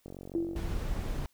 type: click train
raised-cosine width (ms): 2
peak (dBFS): -30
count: 24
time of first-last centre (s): 0.06-0.555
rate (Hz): 46.5
type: tone with exponential decay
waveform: sine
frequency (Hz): 335.6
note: E4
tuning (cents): +31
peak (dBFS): -25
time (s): 0.35-0.95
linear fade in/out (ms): 1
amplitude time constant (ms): 130
type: noise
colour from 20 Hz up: brown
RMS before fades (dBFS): -33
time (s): 0.56-1.26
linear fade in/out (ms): 0
effects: white hiss -70 dBFS RMS until 1.33 s